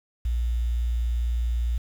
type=tone with quantisation; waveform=sine; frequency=58.9 Hz; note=A#1; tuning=19 cents sharp; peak=-22 dBFS; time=0.25-1.78 s; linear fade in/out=5 ms; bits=8; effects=none